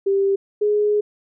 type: tone pair in turn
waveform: sine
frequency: 393.3 / 417.4 Hz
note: G4 / G#4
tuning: +6 / +9 cents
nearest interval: minor second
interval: 103 cents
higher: second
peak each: -15 dBFS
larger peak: neither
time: 0.06-0.36 / 0.61-1.01 s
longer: second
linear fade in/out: 10 ms
effects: none